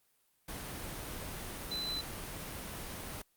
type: tone in noise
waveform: sine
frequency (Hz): 4020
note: B7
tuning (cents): +30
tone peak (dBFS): -35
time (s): 1.71-2.01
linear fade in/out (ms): 5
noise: pink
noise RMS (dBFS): -42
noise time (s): 0.48-3.22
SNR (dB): +4
effects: white hiss -73 dBFS RMS until 3.36 s + Opus 32 kbps